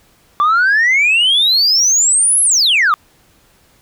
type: exponential two-way sweep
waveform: sine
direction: up then down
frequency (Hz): 1151 to 11175 to 1151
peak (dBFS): -7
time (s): 0.4-2.94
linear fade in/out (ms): 0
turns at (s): 2.42
effects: tanh soft clip ceiling -7 dBFS + pink hiss -52 dBFS RMS until 3.81 s